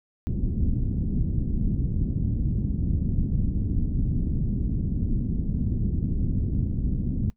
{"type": "low-pass noise", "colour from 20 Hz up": "pink", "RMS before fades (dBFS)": -25, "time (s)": [0.27, 7.3], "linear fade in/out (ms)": 0, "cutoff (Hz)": 250, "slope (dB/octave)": 24, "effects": ["noise-tail reverb RT60 0.1 s tail -19 dB re dry"]}